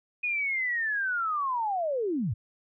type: linear sweep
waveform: sine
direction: down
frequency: 2486 to 86 Hz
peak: -26 dBFS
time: 0.23-2.34 s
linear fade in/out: 10 ms
effects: none